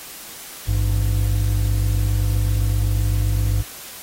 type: tone pair together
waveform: triangle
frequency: 53.77 / 101.5 Hz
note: A1 / G#2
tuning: -39 / -39 cents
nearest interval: major seventh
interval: 1100 cents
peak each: -17 dBFS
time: 0.67-3.63 s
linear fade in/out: 20 ms
effects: white hiss -37 dBFS RMS until 4.02 s + AAC 48 kbps